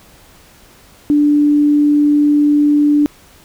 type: tone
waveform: sine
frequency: 293.7 Hz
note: D4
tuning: in tune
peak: -8 dBFS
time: 1.1-3.06 s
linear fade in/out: 0 ms
effects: pink hiss -45 dBFS RMS until 3.44 s